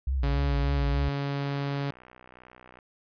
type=tone with vibrato; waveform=sine; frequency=61.5 Hz; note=B1; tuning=7 cents flat; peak=-24 dBFS; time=0.07-1.09 s; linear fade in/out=5 ms; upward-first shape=sine; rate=3.4 Hz; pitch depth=170 cents each way
type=tone; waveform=sawtooth; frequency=140.7 Hz; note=C#3; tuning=26 cents sharp; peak=-24 dBFS; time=0.23-1.91 s; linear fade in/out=5 ms
type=click train; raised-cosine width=0.5 ms; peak=-34 dBFS; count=87; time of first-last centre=1.41-2.788 s; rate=62.4 Hz
effects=resampled to 11025 Hz